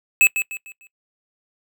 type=tone with echo; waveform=square; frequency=2600 Hz; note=E7; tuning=24 cents flat; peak=-11 dBFS; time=0.21-0.27 s; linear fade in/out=0 ms; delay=150 ms; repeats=4; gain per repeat=-9 dB; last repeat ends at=0.87 s; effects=noise-tail reverb RT60 0.1 s tail -21 dB re dry